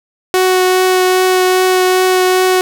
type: tone with vibrato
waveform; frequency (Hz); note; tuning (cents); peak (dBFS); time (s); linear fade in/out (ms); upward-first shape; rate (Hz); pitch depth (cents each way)
sawtooth; 370; F#4; 0; -5; 0.34-2.61; 0; triangle; 2.5; 10
effects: none